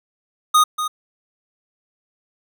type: tone with echo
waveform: square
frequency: 1239 Hz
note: D#6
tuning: 8 cents flat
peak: -11 dBFS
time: 0.54-0.64 s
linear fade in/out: 10 ms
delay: 240 ms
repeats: 1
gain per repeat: -10 dB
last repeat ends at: 0.88 s
effects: none